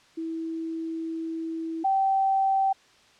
sine tone pair in turn, 325.9 / 775.1 Hz, E4 / G5, -20 / -20 cents, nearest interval octave + minor third, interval 1500 cents, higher second, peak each -29 / -20 dBFS, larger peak second, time 0.17-1.84 / 1.84-2.73 s, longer first, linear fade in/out 10 ms, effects white hiss -57 dBFS RMS until 3.19 s + low-pass 5000 Hz 12 dB/octave

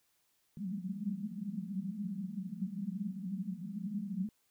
white band-pass noise, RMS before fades -39 dBFS, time 0.57-4.29 s, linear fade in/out 2 ms, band 180 to 210 Hz, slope 96 dB/octave, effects white hiss -75 dBFS RMS until 4.5 s

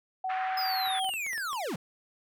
sine tone with pitch glide, 752 to 759.9 Hz, F#5 to F#5, +28 to +46 cents, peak -29 dBFS, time 0.24-1.1 s, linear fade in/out 5 ms, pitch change +18 cents, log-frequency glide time 0.35-0.96 s
white band-pass noise, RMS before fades -38 dBFS, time 0.29-1 s, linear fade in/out 10 ms, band 1100 to 1900 Hz, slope 24 dB/octave
square linear sweep, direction down, 5130 to 130.81 Hz, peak -32 dBFS, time 0.57-1.76 s, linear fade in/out 5 ms
clicks, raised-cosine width 0.3 ms, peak -29 dBFS, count 8, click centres 0.874 / 1.045 / 1.091 / 1.138 / 1.265 / 1.332 / 1.379 / 1.531 s
effects none

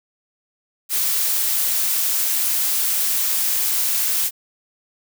blue noise, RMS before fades -20 dBFS, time 0.89-4.31 s, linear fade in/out 50 ms, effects none

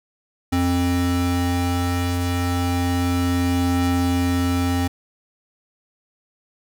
square tone pair together, 88.3 / 264.6 Hz, F2 / C4, +20 / +20 cents, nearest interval octave + perfect fifth, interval 1900 cents, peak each -22 dBFS, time 0.52-4.88 s, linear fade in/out 10 ms, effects none

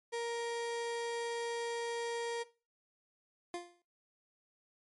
35% pulse tone, 468.1 Hz, A#4, 7 cents sharp, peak -33 dBFS, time 0.12-2.44 s, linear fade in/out 20 ms
25% pulse tone with exponential decay, 349.2 Hz, F4, in tune, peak -32 dBFS, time 3.54-3.82 s, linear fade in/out 1 ms, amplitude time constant 59 ms
effects noise-tail reverb RT60 0.3 s tail -18 dB re dry + MP3 48 kbps

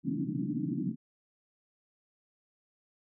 white band-pass noise, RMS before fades -33 dBFS, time 0.03-0.96 s, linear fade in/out 50 ms, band 130 to 320 Hz, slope 96 dB/octave, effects none

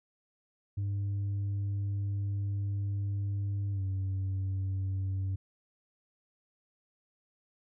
sine tone with pitch glide, 100 to 95.82 Hz, G2 to G2, +35 to -39 cents, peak -27 dBFS, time 0.77-5.36 s, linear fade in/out 10 ms, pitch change -74 cents, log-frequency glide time 3.72-3.82 s, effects tanh soft clip ceiling -29 dBFS

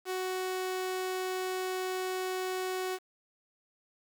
sawtooth tone, 371.7 Hz, F#4, 8 cents sharp, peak -28 dBFS, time 0.05-2.99 s, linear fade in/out 50 ms, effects 9-bit

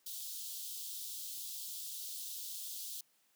white high-pass noise, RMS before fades -44 dBFS, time 0.06-3.01 s, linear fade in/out 5 ms, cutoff 3200 Hz, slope 48 dB/octave, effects white hiss -73 dBFS RMS until 3.35 s + high-pass 150 Hz 12 dB/octave

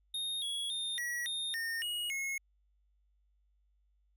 square tone with pitch steps, 3700 / 3345 / 3645 / 1924 / 3669 / 1830 / 2893 / 2172 Hz, A#7 / G#7 / A#7 / B6 / A#7 / A#6 / F#7 / C#7, -14 / +12 / -40 / -46 / -28 / -32 / -40 / -36 cents, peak -35 dBFS, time 0.14-2.38 s, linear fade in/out 5 ms, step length 280 ms, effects added 50 Hz sine -69 dBFS peak until 4.16 s

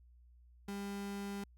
35% pulse tone, 200 Hz, G3, 35 cents sharp, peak -38 dBFS, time 0.68-1.44 s, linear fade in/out 5 ms, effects added 60 Hz sine -59 dBFS peak until 1.57 s

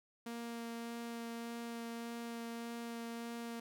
sawtooth tone with vibrato, 233.1 Hz, A#3, in tune, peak -38 dBFS, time 0.26-3.6 s, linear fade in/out 5 ms, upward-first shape sine, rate 1.7 Hz, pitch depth 9 cents each way, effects none

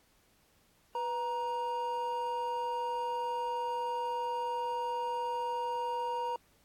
triangle tone pair together, 493.9 / 939.9 Hz, B4 / A#5, 0 / +14 cents, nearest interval major seventh, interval 1114 cents, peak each -36 / -31 dBFS, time 0.95-6.36 s, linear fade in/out 2 ms, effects pink hiss -68 dBFS RMS until 6.64 s + AAC 64 kbps

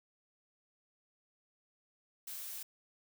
blue noise, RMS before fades -44 dBFS, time 2.27-2.63 s, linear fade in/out 5 ms, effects none

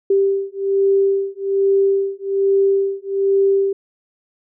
sine beating tone pair, 392 / 393.2 Hz, G4 / G4, 0 / +5 cents, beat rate 1.2 Hz, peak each -17 dBFS, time 0.1-3.73 s, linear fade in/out 5 ms, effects none

